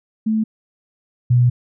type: tone pair in turn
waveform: sine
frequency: 218.8 / 122.8 Hz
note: A3 / B2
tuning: -9 / -9 cents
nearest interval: minor seventh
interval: 1000 cents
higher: first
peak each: -15 / -10 dBFS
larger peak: second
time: 0.26-0.44 / 1.3-1.5 s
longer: second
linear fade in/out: 10 ms
effects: none